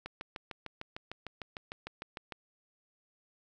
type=click train; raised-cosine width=0.3 ms; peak=-24 dBFS; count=16; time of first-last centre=0.06-2.322 s; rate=6.63 Hz; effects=none